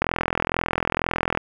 click train, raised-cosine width 0.5 ms, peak -5 dBFS, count 58, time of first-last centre 0.02-1.374 s, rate 42.1 Hz, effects 7-bit

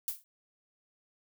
violet noise with exponential decay, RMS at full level -30 dBFS, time 0.08-0.24 s, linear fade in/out 0 ms, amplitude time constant 34 ms, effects none

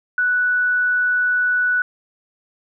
sine tone, 1480 Hz, F#6, in tune, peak -15 dBFS, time 0.18-1.82 s, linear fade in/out 2 ms, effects none

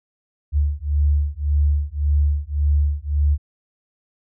sine beating tone pair, 72.2 / 74 Hz, D2 / D2, -29 / +14 cents, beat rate 1.8 Hz, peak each -19 dBFS, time 0.52-3.38 s, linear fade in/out 50 ms, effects none

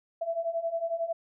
sine beating tone pair, 659.3 / 670.3 Hz, E5 / E5, 0 / +29 cents, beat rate 11 Hz, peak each -33 / -30 dBFS, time 0.21-1.13 s, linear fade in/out 10 ms, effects none

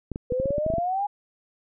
clicks, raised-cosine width 3 ms, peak -17 dBFS, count 11, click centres 0.117 / 0.159 / 0.322 / 0.4 / 0.457 / 0.506 / 0.582 / 0.664 / 0.702 / 0.738 / 0.783 s
sine exponential sweep, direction up, 486.1 to 830.6 Hz, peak -23 dBFS, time 0.3-1.07 s, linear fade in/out 10 ms
effects none

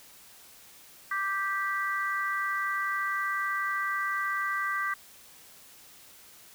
harmonic tone, 392 Hz, G4, in tune, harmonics 3 / 4 / 5, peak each -31 / -32 / -33 dBFS, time 1.11-4.94 s, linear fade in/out 5 ms, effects white hiss -53 dBFS RMS until 6.54 s

